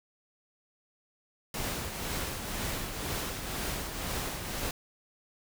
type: noise with tremolo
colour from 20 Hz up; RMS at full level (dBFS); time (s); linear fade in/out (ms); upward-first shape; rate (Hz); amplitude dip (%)
pink; -33; 1.54-4.71; 2; triangle; 2; 50
effects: none